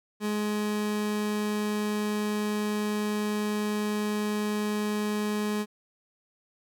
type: tone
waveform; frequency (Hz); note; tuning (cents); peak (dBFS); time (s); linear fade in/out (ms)
30% pulse; 210; G#3; +19; -24; 0.2-5.66; 50
effects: none